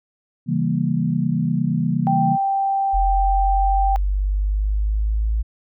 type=chord; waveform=sine; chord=C# diminished seventh; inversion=none; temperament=equal with one note detuned; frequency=136.21 / 164.81 / 196 / 233.1 Hz; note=C#3 / E3 / G3 / Bb3; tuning=-30 / 0 / 0 / 0 cents; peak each=-24 / -21 / -25 / -23 dBFS; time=0.46-2.38 s; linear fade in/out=50 ms
type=tone; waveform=sine; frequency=784 Hz; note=G5; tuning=in tune; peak=-17 dBFS; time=2.07-3.96 s; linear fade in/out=0 ms
type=exponential sweep; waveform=sine; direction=up; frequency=43.65 to 54.8 Hz; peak=-17 dBFS; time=2.93-5.43 s; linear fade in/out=20 ms
effects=none